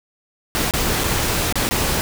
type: noise with dropouts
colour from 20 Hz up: pink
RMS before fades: -20 dBFS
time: 0.55-2.01 s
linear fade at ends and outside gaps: 0 ms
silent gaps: 0.71-0.737 / 1.037-1.041 / 1.525-1.556 / 1.69-1.71 s
effects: none

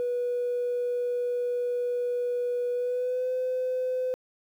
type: tone with pitch glide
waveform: triangle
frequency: 488.4 to 509.1 Hz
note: B4 to C5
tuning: -19 to -47 cents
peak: -22 dBFS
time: 0-4.14 s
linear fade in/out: 0 ms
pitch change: +72 cents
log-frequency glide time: 2.72-3.32 s
effects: tanh soft clip ceiling -23 dBFS + 10-bit

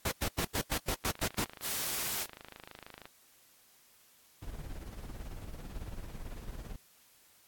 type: noise bursts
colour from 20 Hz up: pink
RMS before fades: -32 dBFS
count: 9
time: 0.05-1.445 s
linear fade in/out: 5 ms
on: 67 ms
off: 99 ms
type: click train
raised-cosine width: 0.3 ms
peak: -30 dBFS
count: 54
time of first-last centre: 1.04-3.055 s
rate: 26.3 Hz
type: noise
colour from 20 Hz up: white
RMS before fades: -35 dBFS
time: 1.61-2.27 s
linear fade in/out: 50 ms
type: noise with tremolo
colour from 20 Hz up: brown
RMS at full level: -40 dBFS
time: 4.42-6.76 s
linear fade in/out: 5 ms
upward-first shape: sine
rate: 18 Hz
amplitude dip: 60%
effects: white hiss -63 dBFS RMS until 7.47 s + AAC 64 kbps

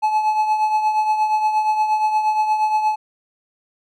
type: tone with tremolo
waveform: triangle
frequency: 859 Hz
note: A5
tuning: 42 cents flat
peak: -11 dBFS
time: 0.02-2.96 s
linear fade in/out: 20 ms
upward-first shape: triangle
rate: 8.5 Hz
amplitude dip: 60%
effects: none

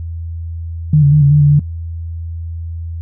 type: tone with pitch steps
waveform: sine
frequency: 150.8 / 142.2 / 150.2 / 141.5 / 147.9 / 145.1 / 146.3 Hz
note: D3 / C#3 / D3 / C#3 / D3 / D3 / D3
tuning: +46 / +45 / +39 / +36 / +13 / -21 / -6 cents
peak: -5 dBFS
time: 0.93-1.595 s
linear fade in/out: 5 ms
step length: 95 ms
effects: noise-tail reverb RT60 0.1 s tail -19 dB re dry + added 83 Hz sine -21 dBFS peak until 3.01 s

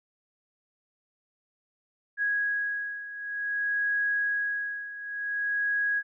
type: beating tone pair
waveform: sine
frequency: 1656 / 1656.54 Hz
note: G#6 / G#6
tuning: -5 / -5 cents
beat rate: 0.54 Hz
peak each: -32 / -28 dBFS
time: 2.17-6.03 s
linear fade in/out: 50 ms
effects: none

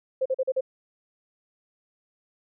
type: tone bursts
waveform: sine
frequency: 523.3 Hz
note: C5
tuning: in tune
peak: -21 dBFS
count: 5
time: 0.21-0.609 s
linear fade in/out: 10 ms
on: 47 ms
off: 41 ms
effects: none

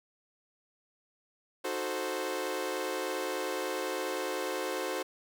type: chord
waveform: sawtooth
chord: D# diminished seventh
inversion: none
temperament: equal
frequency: 311.1 / 370 / 440 / 523.3 Hz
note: D#4 / F#4 / A4 / C5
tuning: 0 / 0 / 0 / 0 cents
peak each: -37 / -33 / -35 / -32 dBFS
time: 1.64-5.03 s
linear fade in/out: 10 ms
effects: none

